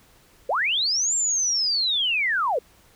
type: linear two-way sweep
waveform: sine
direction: up then down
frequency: 440 to 7459 to 440 Hz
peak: -20 dBFS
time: 0.49-2.59 s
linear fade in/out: 5 ms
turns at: 1.15 s
effects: pink hiss -56 dBFS RMS until 2.95 s